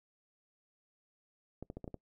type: clicks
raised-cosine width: 2 ms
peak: -29 dBFS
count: 6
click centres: 1.626 / 1.701 / 1.77 / 1.843 / 1.878 / 1.943 s
effects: noise-tail reverb RT60 0.1 s tail -22 dB re dry